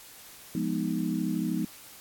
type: chord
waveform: sine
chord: F half-diminished seventh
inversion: none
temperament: equal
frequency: 174.61 / 207.7 / 246.9 / 311.1 Hz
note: F3 / Ab3 / Cb4 / Eb4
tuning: 0 / 0 / 0 / 0 cents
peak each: -32 dBFS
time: 0.55-1.65 s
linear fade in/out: 2 ms
effects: white hiss -49 dBFS RMS until 2 s + AAC 64 kbps